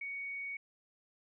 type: tone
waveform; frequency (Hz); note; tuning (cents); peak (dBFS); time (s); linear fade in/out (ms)
sine; 2235; C#7; +14; -38; 0.01-0.57; 5
effects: none